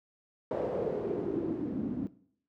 white noise with low-pass filter sweep, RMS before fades -33 dBFS, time 0.51-2.07 s, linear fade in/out 0 ms, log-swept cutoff 540 to 240 Hz, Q 4.4, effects noise-tail reverb RT60 0.6 s tail -18 dB re dry + high-pass 100 Hz 12 dB/octave

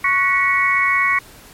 harmonic tone with a mistuned harmonic, 369.1 Hz, F#4, 4 cents flat, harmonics 3 / 4 / 5 / 6, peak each -19 / -28 / -18 / -17 dBFS, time 0.04-1.19 s, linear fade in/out 5 ms, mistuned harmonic 5, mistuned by +73 cents, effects pink hiss -43 dBFS RMS until 1.53 s + MP3 64 kbps

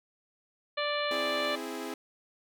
harmonic tone, 587.3 Hz, D5, in tune, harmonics 1 / 2 / 3 / 4 / 5 / 6 / 7, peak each -32 / -35 / -37 / -38 / -39 / -40 / -40 dBFS, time 0.77-1.56 s, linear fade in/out 10 ms
sawtooth chord, C augmented, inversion none, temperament equal, 261.6 / 329.6 / 415.3 Hz, C4 / E4 / G#4, 0 / 0 / 0 cents, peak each -36 dBFS, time 1.11-1.94 s, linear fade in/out 2 ms
effects none

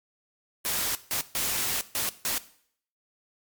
white noise bursts at uneven times, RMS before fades -28 dBFS, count 5, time 0.65-0.95 / 1.11-1.21 / 1.35-1.81 / 1.95-2.09 / 2.25-2.38 s, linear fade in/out 0 ms, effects noise-tail reverb RT60 0.6 s tail -17 dB re dry + MP3 96 kbps

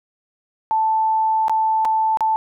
sine tone with dropouts, 880 Hz, A5, in tune, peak -15 dBFS, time 0.71-2.36 s, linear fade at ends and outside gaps 0 ms, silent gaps 1.482-1.496 / 1.849-1.853 / 2.172-2.207 s, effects none

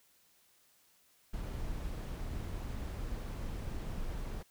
brown noise, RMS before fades -39 dBFS, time 1.33-4.43 s, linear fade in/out 10 ms, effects white hiss -68 dBFS RMS until 4.5 s

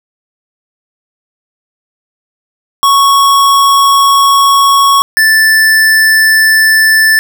square tone pair in turn, 1108.7 / 1760 Hz, C#6 / A6, 0 / 0 cents, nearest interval minor sixth, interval 800 cents, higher second, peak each -5 / -5 dBFS, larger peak neither, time 2.83-5.02 / 5.17-7.19 s, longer first, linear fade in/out 0 ms, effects none

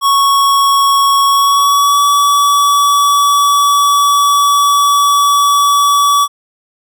square tone with pitch glide, 1108.7 to 1143.2 Hz, C#6 to D6, 0 to -47 cents, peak -8 dBFS, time 0.01-6.28 s, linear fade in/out 50 ms, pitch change +53 cents, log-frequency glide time 1.28-2 s, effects none

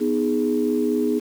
sine chord, G# minor, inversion first, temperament equal, 246.9 / 311.1 / 415.3 Hz, B3 / D#4 / G#4, 0 / 0 / 0 cents, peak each -22 / -23 / -22 dBFS, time 0-1.2 s, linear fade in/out 20 ms, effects tanh soft clip ceiling -9 dBFS + 7-bit

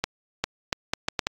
accelerating click train, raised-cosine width 0.2 ms, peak -6 dBFS, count 7, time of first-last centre 0.04-1.27 s, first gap 400 ms, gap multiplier 0.72, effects AAC 48 kbps

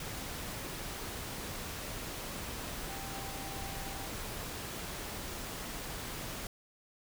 sine tone in noise, 784 Hz, G5, in tune, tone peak -47 dBFS, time 2.89-4.07 s, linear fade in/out 2 ms, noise pink, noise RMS -41 dBFS, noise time 0-6.47 s, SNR -9 dB, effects none

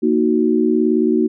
sine chord, D# minor, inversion second, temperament equal, 233.1 / 311.1 / 370 Hz, A#3 / D#4 / F#4, 0 / 0 / 0 cents, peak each -17 dBFS, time 0.02-1.28 s, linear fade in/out 20 ms, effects none

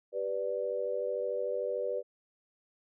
sine chord, G major, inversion none, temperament equal, 392 / 493.9 / 587.3 Hz, G4 / B4 / D5, 0 / 0 / 0 cents, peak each -38 / -33 / -35 dBFS, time 0.12-2.03 s, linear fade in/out 50 ms, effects none

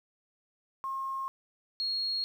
sine tone pair in turn, 1073 / 4292 Hz, C6 / C8, +43 / +43 cents, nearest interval 2 octaves, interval 2400 cents, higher second, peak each -32 / -29 dBFS, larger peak second, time 0.84-1.28 / 1.8-2.24 s, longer neither, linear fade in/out 0 ms, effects 10-bit

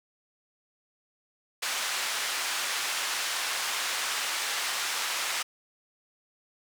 pink band-pass noise, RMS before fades -31 dBFS, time 1.62-5.43 s, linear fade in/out 10 ms, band 1200 to 9000 Hz, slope 12 dB/octave, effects none

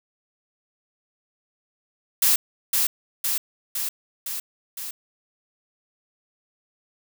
blue noise with echo, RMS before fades -18 dBFS, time 2.22-2.36 s, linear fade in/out 5 ms, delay 510 ms, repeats 5, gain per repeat -3 dB, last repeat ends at 4.91 s, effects none

